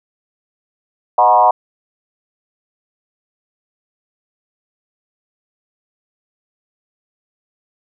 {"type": "tone with frequency modulation", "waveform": "sine", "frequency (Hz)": 846, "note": "G#5", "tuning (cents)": 32, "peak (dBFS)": -7, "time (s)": [1.18, 1.51], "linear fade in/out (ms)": 5, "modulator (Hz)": 113, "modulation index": 1.8, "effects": []}